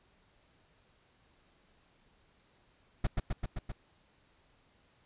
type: noise with echo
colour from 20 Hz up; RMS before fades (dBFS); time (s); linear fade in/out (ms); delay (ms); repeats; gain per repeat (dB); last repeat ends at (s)
brown; -27; 3.04-3.07; 5; 130; 5; -2; 3.72
effects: pink hiss -68 dBFS RMS until 5.05 s + resampled to 8000 Hz